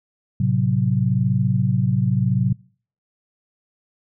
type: chord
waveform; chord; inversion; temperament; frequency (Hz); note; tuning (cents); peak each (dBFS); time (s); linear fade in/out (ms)
sine; F# diminished; first; equal; 110 / 130.81 / 185; A2 / C3 / F#3; 0 / 0 / 0; -21 / -19 / -21; 0.4-2.53; 5
effects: noise-tail reverb RT60 0.5 s tail -25 dB re dry